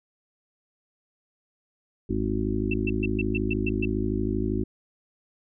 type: harmonic tone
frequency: 52.7 Hz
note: G#1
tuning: 26 cents sharp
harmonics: 1 / 2 / 4 / 5 / 6 / 7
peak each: -31 / -31 / -31 / -31 / -31 / -31 dBFS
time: 2.09-4.64 s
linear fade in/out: 10 ms
type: tone bursts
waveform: sine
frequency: 2674 Hz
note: E7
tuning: 24 cents sharp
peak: -27 dBFS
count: 8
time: 2.71-3.852 s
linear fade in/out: 5 ms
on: 29 ms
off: 130 ms
effects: none